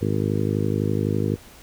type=harmonic tone; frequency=51.91 Hz; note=G#1; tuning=in tune; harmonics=2 / 3 / 4 / 5 / 6 / 7 / 8 / 9; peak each=-25 / -27 / -28 / -29 / -30 / -30 / -31 / -32 dBFS; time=0.01-1.36 s; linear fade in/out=10 ms; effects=pink hiss -47 dBFS RMS until 1.62 s